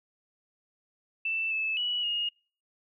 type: tone with pitch steps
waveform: sine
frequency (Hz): 2657 / 2615 / 2937 / 2860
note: E7 / E7 / F#7 / F7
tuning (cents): +13 / -15 / -13 / +41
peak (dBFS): -27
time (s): 1.25-2.29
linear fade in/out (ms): 5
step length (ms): 260
effects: noise-tail reverb RT60 0.4 s tail -26 dB re dry